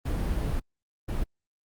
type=noise bursts at uneven times; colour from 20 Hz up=brown; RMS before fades=-28 dBFS; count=2; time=0.05-0.6 / 1.08-1.24 s; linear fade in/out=10 ms; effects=Opus 32 kbps